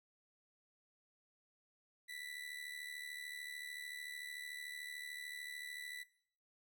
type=tone with amplitude modulation; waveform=30% pulse; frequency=1975.5 Hz; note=B6; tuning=in tune; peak=-40 dBFS; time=2.08-6.04 s; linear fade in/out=20 ms; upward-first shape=sine; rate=73.5 Hz; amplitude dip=70%; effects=noise-tail reverb RT60 0.6 s tail -19 dB re dry